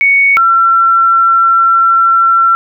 sine tone pair in turn, 2226 / 1353.2 Hz, C#7 / E6, +7 / +45 cents, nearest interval major sixth, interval 862 cents, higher first, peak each -5 dBFS, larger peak neither, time 0.01-0.37 / 0.37-2.55 s, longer second, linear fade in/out 0 ms, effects none

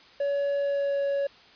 triangle tone with pitch glide, 565 to 559.8 Hz, C#5 to C#5, +33 to +17 cents, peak -22 dBFS, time 0.2-1.27 s, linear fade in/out 5 ms, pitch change -16 cents, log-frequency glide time 0.58-1.03 s, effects white hiss -53 dBFS RMS until 1.55 s + resampled to 11025 Hz

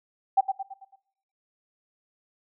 sine tone with echo, 778 Hz, G5, 13 cents flat, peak -15 dBFS, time 0.37-0.41 s, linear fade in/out 10 ms, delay 110 ms, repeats 5, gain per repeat -7 dB, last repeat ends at 0.96 s, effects noise-tail reverb RT60 0.8 s tail -22 dB re dry

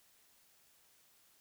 silence, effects white hiss -68 dBFS RMS until 1.4 s

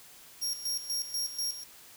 sawtooth tone with tremolo, 5588 Hz, F8, in tune, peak -27 dBFS, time 0.41-1.64 s, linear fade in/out 20 ms, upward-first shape square, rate 4.1 Hz, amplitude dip 70%, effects white hiss -53 dBFS RMS until 1.96 s

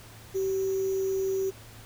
sine tone with sample-and-hold, 383.3 Hz, G4, 39 cents flat, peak -25 dBFS, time 0.34-1.51 s, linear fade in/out 20 ms, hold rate 6300 Hz, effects added 110 Hz sine -50 dBFS peak until 1.85 s + pink hiss -50 dBFS RMS until 1.85 s

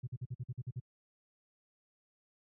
sine tone bursts, 123.47 Hz, B2, in tune, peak -34 dBFS, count 9, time 0.03-0.8 s, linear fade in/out 10 ms, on 42 ms, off 49 ms, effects tanh soft clip ceiling -32 dBFS + high-pass 80 Hz 12 dB/octave

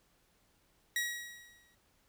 sawtooth tone with exponential decay, 1909 Hz, A#6, 41 cents sharp, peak -26 dBFS, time 0.96-1.75 s, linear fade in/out 2 ms, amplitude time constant 170 ms, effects pink hiss -71 dBFS RMS until 2.08 s

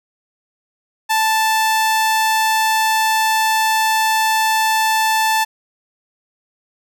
sawtooth tone, 880 Hz, A5, in tune, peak -10 dBFS, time 1.09-5.45 s, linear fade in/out 20 ms, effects none

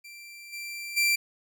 sawtooth tone with level steps, 2354 Hz, D7, 3 cents sharp, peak -40 / -32 / -18 dBFS, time 0.04-1.16 s, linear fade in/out 10 ms, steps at 0.52 / 0.96 s, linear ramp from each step 20 ms, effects none

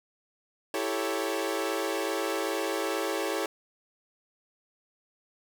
sawtooth chord, A dominant seventh, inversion second, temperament equal, 329.6 / 392 / 440 / 554.4 Hz, E4 / G4 / A4 / C#5, 0 / 0 / 0 / 0 cents, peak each -30 dBFS, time 0.74-3.46 s, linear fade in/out 2 ms, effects none

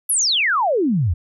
sine exponential sweep, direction down, 11840 to 75.2 Hz, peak -15 dBFS, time 0.09-1.14 s, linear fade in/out 10 ms, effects none

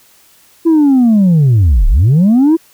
sine linear two-way sweep, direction down then up, 337.5 to 30.87 to 337.5 Hz, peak -3 dBFS, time 0.65-2.57 s, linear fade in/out 20 ms, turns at 1.88 s, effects tanh soft clip ceiling -4 dBFS + white hiss -47 dBFS RMS until 2.73 s

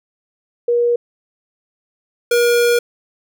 sine / square tone pair in turn, 477.3 / 477.3 Hz, A#4 / A#4, +41 / +41 cents, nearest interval unison, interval 0 cents, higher neither, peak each -12 dBFS, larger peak neither, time 0.68-0.96 / 2.31-2.79 s, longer second, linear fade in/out 5 ms, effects none

